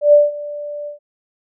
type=tone with ADSR envelope; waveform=sine; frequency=587.3 Hz; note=D5; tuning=in tune; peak=-4 dBFS; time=0.01-0.99 s; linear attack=120 ms; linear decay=180 ms; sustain=-20 dB; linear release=120 ms; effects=none